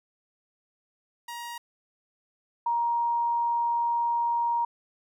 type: tone pair in turn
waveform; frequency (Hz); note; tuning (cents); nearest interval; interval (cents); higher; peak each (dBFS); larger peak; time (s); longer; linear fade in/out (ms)
sawtooth / sine; 947 / 941; A#5 / A#5; +27 / +16; unison; 11; first; -32 / -23; second; 1.28-1.58 / 2.66-4.65; second; 5
effects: none